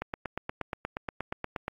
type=click train; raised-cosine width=0.5 ms; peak=-17 dBFS; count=15; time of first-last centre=0.02-1.681 s; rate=8.43 Hz; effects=AAC 48 kbps